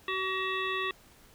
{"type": "harmonic tone", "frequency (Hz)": 378.6, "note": "F#4", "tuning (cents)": 40, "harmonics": [1, 3, 5, 7, 9, 10], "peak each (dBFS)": [-36, -34, -35, -37, -40, -43], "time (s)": [0.08, 0.91], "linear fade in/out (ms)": 2, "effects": ["pink hiss -58 dBFS RMS until 1.34 s"]}